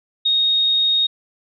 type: tone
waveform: sine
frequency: 3729 Hz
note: A#7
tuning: in tune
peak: -14 dBFS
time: 0.25-1.07 s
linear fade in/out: 10 ms
effects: none